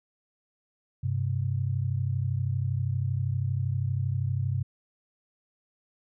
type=tone pair together; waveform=sine; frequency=98 / 130.61 Hz; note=G2 / C3; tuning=0 / -3 cents; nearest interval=perfect fourth; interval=497 cents; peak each=-28 dBFS; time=1.03-4.63 s; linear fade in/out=10 ms; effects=none